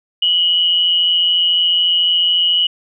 sine tone pair together, 2924 / 3098 Hz, F#7 / G7, -21 / -21 cents, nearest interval minor second, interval 100 cents, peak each -12 / -19 dBFS, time 0.22-2.67 s, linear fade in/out 5 ms, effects none

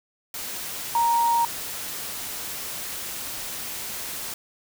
sine tone in noise, 935 Hz, A#5, 5 cents sharp, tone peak -18 dBFS, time 0.95-1.45 s, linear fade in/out 2 ms, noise white, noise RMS -33 dBFS, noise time 0.34-4.34 s, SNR +12 dB, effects none

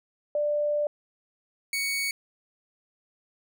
sine / sawtooth tone pair in turn, 591 / 2231 Hz, D5 / C#7, +11 / +11 cents, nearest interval octave + major seventh, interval 2300 cents, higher second, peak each -23 dBFS, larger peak neither, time 0.35-0.87 / 1.73-2.11 s, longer first, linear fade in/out 2 ms, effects none

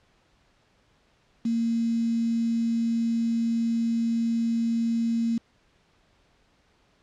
sine tone with quantisation, 230.4 Hz, A#3, 20 cents flat, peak -22 dBFS, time 1.45-5.38 s, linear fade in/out 5 ms, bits 7, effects pink hiss -64 dBFS RMS until 7.02 s + low-pass 5000 Hz 12 dB/octave

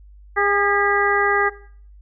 harmonic tone with a mistuned harmonic, 405.8 Hz, G#4, 40 cents flat, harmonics 1 / 2 / 3 / 4 / 5, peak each -22 / -22 / -22 / -22 / -22 dBFS, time 0.36-1.5 s, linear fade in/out 20 ms, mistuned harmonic 5, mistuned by -61 cents, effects noise-tail reverb RT60 0.5 s tail -17 dB re dry + added 50 Hz sine -42 dBFS peak until 2.01 s

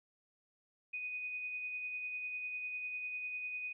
sine tone with tremolo, 2489 Hz, D#7, in tune, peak -37 dBFS, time 0.93-3.73 s, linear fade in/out 10 ms, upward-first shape sine, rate 10 Hz, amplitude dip 30%, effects none

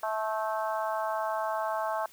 harmonic tone with a mistuned harmonic, 217.7 Hz, A3, 18 cents flat, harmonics 3 / 4 / 5 / 6 / 7, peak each -32 / -33 / -35 / -39 / -41 dBFS, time 0.03-2.06 s, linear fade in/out 2 ms, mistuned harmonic 7, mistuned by +33 cents, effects white hiss -56 dBFS RMS until 2.12 s

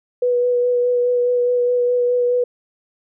sine tone with vibrato, 490 Hz, B4, 14 cents flat, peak -14 dBFS, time 0.22-2.44 s, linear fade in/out 5 ms, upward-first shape sine, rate 4.8 Hz, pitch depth 14 cents each way, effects none

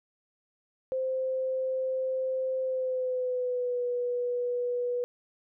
sine tone with pitch glide, 521 to 488.9 Hz, C5 to B4, -7 to -18 cents, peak -27 dBFS, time 0.92-5.04 s, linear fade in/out 0 ms, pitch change -111 cents, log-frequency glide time 2.62-3.84 s, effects none

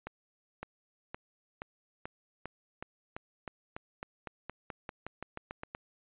accelerating click train, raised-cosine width 0.5 ms, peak -24 dBFS, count 21, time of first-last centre 0.07-5.749 s, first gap 560 ms, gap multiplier 0.92, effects resampled to 8000 Hz

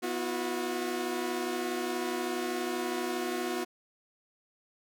sawtooth chord, B suspended fourth, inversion none, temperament equal with one note detuned, 246.9 / 329.6 / 362 Hz, B3 / E4 / F#4, 0 / 0 / -38 cents, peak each -33 / -34 / -29 dBFS, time 0.02-3.65 s, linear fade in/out 20 ms, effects none

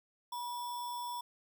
sine tone with sample-and-hold, 969 Hz, B5, 33 cents flat, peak -37 dBFS, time 0.32-1.21 s, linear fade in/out 5 ms, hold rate 4410 Hz, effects none

